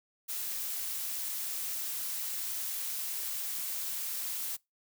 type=noise; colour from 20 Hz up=blue; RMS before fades=-36 dBFS; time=0.28-4.57 s; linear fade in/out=20 ms; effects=noise-tail reverb RT60 0.2 s tail -24 dB re dry

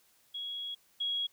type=tone pair in turn; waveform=sine; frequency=3325 / 3313 Hz; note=G#7 / G#7; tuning=+1 / -5 cents; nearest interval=unison; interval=6 cents; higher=first; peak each=-36 / -30 dBFS; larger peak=second; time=0.34-0.75 / 1-1.27 s; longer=first; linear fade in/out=10 ms; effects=white hiss -67 dBFS RMS until 1.32 s

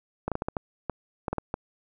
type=clicks; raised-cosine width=1 ms; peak=-14 dBFS; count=11; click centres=0.28 / 0.317 / 0.354 / 0.421 / 0.485 / 0.568 / 0.897 / 1.282 / 1.33 / 1.383 / 1.541 s; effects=none

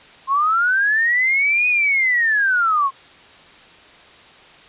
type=linear two-way sweep; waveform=sine; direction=up then down; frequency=1052 to 2499 to 1052 Hz; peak=-14 dBFS; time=0.27-2.91 s; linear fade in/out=50 ms; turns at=1.68 s; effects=white hiss -45 dBFS RMS until 4.68 s + resampled to 8000 Hz

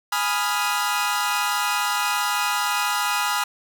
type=chord; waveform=sawtooth; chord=F half-diminished seventh; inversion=first; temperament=equal; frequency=830.6 / 987.8 / 1244.5 / 1396.9 Hz; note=Ab5 / Cb6 / Eb6 / F6; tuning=0 / 0 / 0 / 0 cents; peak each=-23 dBFS; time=0.12-3.44 s; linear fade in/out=5 ms; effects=none

